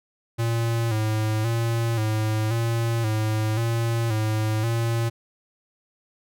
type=tone with vibrato; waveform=square; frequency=112.1 Hz; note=A2; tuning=33 cents sharp; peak=-22 dBFS; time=0.38-5.1 s; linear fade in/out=20 ms; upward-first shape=square; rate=0.94 Hz; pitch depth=55 cents each way; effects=none